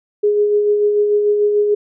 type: tone with tremolo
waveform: sine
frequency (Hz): 415.2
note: G#4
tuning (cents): 0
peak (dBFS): -10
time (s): 0.23-1.75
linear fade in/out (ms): 10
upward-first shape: sine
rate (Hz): 6.8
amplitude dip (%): 35
effects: none